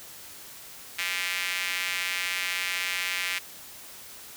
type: tone with high-pass filter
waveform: square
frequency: 92 Hz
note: F#2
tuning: 9 cents flat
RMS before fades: -30 dBFS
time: 0.98-3.39 s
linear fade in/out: 10 ms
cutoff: 2200 Hz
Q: 2.5
effects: white hiss -45 dBFS RMS until 4.36 s